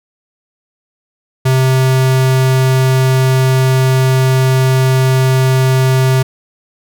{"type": "tone", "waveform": "square", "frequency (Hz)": 130.81, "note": "C3", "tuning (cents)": 0, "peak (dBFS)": -9, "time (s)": [1.45, 6.23], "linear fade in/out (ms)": 10, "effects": []}